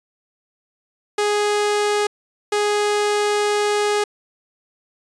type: tone bursts at uneven times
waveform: sawtooth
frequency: 415.3 Hz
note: G#4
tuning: in tune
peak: -13 dBFS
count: 2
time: 1.18-2.07 / 2.52-4.04 s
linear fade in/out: 5 ms
effects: resampled to 22050 Hz